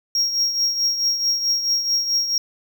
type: tone with tremolo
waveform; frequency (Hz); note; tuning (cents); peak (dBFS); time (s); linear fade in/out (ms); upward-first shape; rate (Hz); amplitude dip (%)
triangle; 5590; F8; +1; -14; 0.15-2.38; 2; triangle; 4.6; 65
effects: none